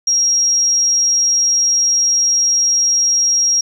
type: tone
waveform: sine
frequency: 5620 Hz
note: F8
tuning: 10 cents sharp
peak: -11 dBFS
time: 0.07-3.61 s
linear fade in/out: 5 ms
effects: 7-bit

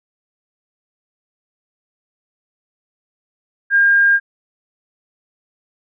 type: tone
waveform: sine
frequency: 1610 Hz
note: G6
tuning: 46 cents sharp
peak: -9 dBFS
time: 3.7-4.2 s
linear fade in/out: 50 ms
effects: none

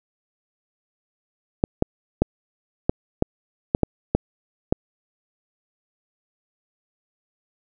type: clicks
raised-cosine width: 2 ms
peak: -3 dBFS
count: 9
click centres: 1.639 / 1.824 / 2.22 / 2.895 / 3.224 / 3.749 / 3.833 / 4.15 / 4.725 s
effects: none

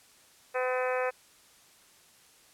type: harmonic tone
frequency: 254 Hz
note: B3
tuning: 49 cents sharp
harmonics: 2 / 3 / 4 / 5 / 6 / 7 / 8 / 9 / 10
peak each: -29 / -36 / -38 / -38 / -39 / -39 / -44 / -44 / -41 dBFS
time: 0.54-1.11 s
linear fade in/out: 20 ms
effects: white hiss -59 dBFS RMS until 2.53 s + low-pass 11000 Hz 12 dB/octave

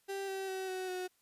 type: tone with pitch steps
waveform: 35% pulse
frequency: 392 / 385.5 / 379.1 / 372.8 / 366.6 Hz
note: G4 / G4 / F#4 / F#4 / F#4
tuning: 0 / -29 / +42 / +13 / -16 cents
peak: -35 dBFS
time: 0.08-1.08 s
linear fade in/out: 20 ms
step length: 200 ms
effects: white hiss -73 dBFS RMS until 1.21 s + resampled to 32000 Hz

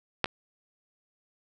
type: clicks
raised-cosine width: 0.3 ms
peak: -7 / -21 dBFS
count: 2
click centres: 0.243 / 0.258 s
effects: none

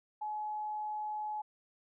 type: tone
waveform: sine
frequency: 849 Hz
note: G#5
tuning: 38 cents sharp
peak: -35 dBFS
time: 0.21-1.42 s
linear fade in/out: 10 ms
effects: none

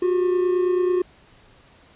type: tone pair together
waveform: triangle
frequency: 359.9 / 389.1 Hz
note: F#4 / G4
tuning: -48 / -13 cents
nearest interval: minor second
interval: 135 cents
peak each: -16 / -25 dBFS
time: 0.02-1.02 s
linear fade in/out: 5 ms
effects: pink hiss -53 dBFS RMS until 1.95 s + resampled to 8000 Hz

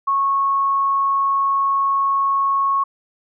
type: tone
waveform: sine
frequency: 1100 Hz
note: C#6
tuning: 14 cents flat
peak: -15 dBFS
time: 0.07-2.84 s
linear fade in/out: 10 ms
effects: none

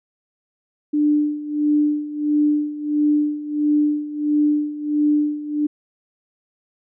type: tone with tremolo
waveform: sine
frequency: 297.3 Hz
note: D4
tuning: 21 cents sharp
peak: -13 dBFS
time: 0.93-5.67 s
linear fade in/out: 10 ms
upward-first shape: sine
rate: 1.5 Hz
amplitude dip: 80%
effects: none

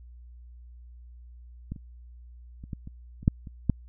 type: clicks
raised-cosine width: 5 ms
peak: -21 / -30 / -30 / -21 / -28 / -29 / -6 / -29 / -9 dBFS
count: 9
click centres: 1.72 / 1.762 / 2.639 / 2.732 / 2.874 / 3.23 / 3.279 / 3.472 / 3.697 s
effects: added 60 Hz sine -45 dBFS peak until 3.88 s

